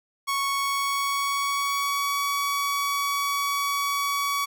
sawtooth tone with pitch glide, 1108.7 to 1130.7 Hz, C#6 to C#6, 0 to +34 cents, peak -20 dBFS, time 0.27-4.46 s, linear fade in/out 20 ms, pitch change +34 cents, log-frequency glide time 0.43-2.2 s, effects none

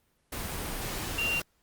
sine tone in noise, 2769 Hz, F7, 15 cents flat, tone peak -27 dBFS, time 1.18-1.4 s, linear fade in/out 5 ms, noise pink, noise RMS -35 dBFS, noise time 0.32-1.42 s, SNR +5 dB, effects pink hiss -71 dBFS RMS until 1.62 s + Opus 32 kbps

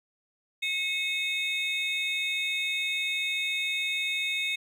triangle tone cluster, 2179 / 2560 / 3673 Hz, C#7 / D#7 / A#7, -30 / +49 / -26 cents, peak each -30 dBFS, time 0.62-4.56 s, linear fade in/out 10 ms, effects none

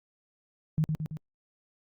sine tone with echo, 155.56 Hz, D#3, in tune, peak -22 dBFS, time 0.78-0.84 s, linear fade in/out 0 ms, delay 110 ms, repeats 3, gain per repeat -4 dB, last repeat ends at 1.17 s, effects Opus 48 kbps

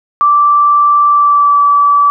sine tone with pitch glide, 1169 to 1152.9 Hz, D6 to D6, -8 to -32 cents, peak -5 dBFS, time 0.21-2.1 s, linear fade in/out 0 ms, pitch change -24 cents, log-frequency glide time 1.09-1.61 s, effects none

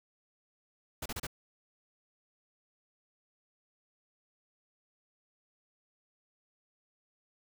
pink noise bursts, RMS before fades -38 dBFS, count 4, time 1.02-1.268 s, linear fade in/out 5 ms, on 38 ms, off 32 ms, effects none

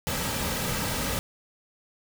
pink noise with comb filter, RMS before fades -29 dBFS, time 0.07-1.19 s, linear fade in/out 0 ms, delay 2.8 ms, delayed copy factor -0.5, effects none

